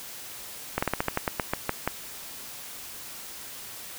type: slowing click train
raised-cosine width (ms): 0.5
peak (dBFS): -9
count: 12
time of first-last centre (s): 0.78-1.876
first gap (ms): 45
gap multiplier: 1.15
effects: white hiss -41 dBFS RMS until 3.98 s